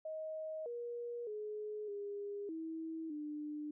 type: tone with pitch steps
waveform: sine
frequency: 629 / 476.7 / 423.4 / 406.4 / 323 / 299.1 Hz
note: D#5 / A#4 / G#4 / G#4 / E4 / D4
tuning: +19 / +39 / +33 / -38 / -35 / +32 cents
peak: -40 dBFS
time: 0.05-3.71 s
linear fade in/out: 5 ms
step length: 610 ms
effects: none